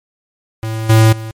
square tone with level steps, 111 Hz, A2, 16 cents sharp, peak -19 / -6 / -24 dBFS, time 0.63-1.31 s, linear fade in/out 0 ms, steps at 0.89 / 1.12 s, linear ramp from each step 10 ms, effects MP3 64 kbps

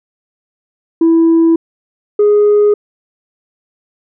sine tone pair in turn, 329.6 / 415.3 Hz, E4 / G#4, 0 / 0 cents, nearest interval major third, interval 400 cents, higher second, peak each -4 dBFS, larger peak neither, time 1.01-1.56 / 2.19-2.74 s, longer neither, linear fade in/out 5 ms, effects tanh soft clip ceiling -4 dBFS

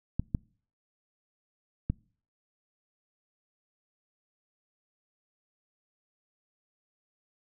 clicks, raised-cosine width 5 ms, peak -15 dBFS, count 3, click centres 0.196 / 0.348 / 1.9 s, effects noise-tail reverb RT60 0.5 s tail -26 dB re dry

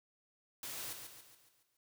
white noise with echo, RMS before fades -44 dBFS, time 0.63-0.93 s, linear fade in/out 2 ms, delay 140 ms, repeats 6, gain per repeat -6 dB, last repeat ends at 1.77 s, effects none

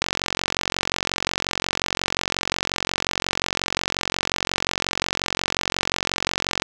click train, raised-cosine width 0.2 ms, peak -3 dBFS, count 302, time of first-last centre 0.02-6.621 s, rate 45.6 Hz, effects none

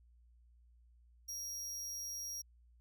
40% pulse tone, 5650 Hz, F8, 19 cents sharp, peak -40 dBFS, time 1.28-2.42 s, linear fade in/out 10 ms, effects added 59 Hz sine -62 dBFS peak until 2.8 s

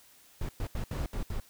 brown noise bursts at uneven times, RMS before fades -33 dBFS, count 6, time 0.41-0.49 / 0.6-0.67 / 0.75-0.84 / 0.91-1.06 / 1.13-1.23 / 1.3-1.4 s, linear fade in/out 2 ms, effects white hiss -59 dBFS RMS until 1.49 s

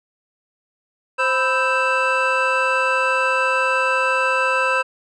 triangle tone cluster, 524 / 997 / 1310 / 1566 / 2649 Hz, C5 / B5 / E6 / G6 / E7, +2 / +16 / -11 / -2 / +8 cents, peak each -21 dBFS, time 1.18-4.83 s, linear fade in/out 20 ms, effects resampled to 22050 Hz

